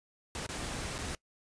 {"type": "noise with dropouts", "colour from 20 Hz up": "pink", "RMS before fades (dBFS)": -38, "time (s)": [0.35, 1.15], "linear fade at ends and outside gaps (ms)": 1, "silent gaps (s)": [[0.465, 0.49], [0.982, 0.987]], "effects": ["noise-tail reverb RT60 0.1 s tail -23 dB re dry", "resampled to 22050 Hz"]}